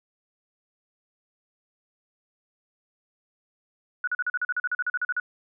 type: tone bursts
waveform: sine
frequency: 1468 Hz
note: F#6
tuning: 14 cents flat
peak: -23 dBFS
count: 16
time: 4.04-5.199 s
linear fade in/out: 2 ms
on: 34 ms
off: 41 ms
effects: none